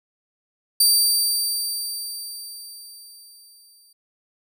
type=tone with exponential decay; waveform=20% pulse; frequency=4654 Hz; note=D8; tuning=17 cents flat; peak=-7 dBFS; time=0.8-3.93 s; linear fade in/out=5 ms; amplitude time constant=680 ms; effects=none